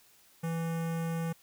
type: tone with notch filter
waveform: square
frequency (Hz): 165.3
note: E3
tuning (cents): +5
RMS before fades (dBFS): -33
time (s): 0.43-1.33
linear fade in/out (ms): 10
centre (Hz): 4200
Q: 0.91
effects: white hiss -62 dBFS RMS until 1.42 s